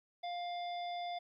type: harmonic tone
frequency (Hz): 702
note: F5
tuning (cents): +9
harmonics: 1 / 3 / 5 / 7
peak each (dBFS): -38 / -51 / -49 / -57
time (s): 0.23-1.19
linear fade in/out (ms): 10
effects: 13-bit